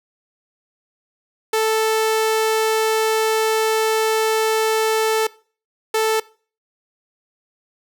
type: tone bursts at uneven times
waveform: sawtooth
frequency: 440 Hz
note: A4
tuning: in tune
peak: -12 dBFS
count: 2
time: 1.53-5.27 / 5.94-6.2 s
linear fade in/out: 5 ms
effects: noise-tail reverb RT60 0.4 s tail -21 dB re dry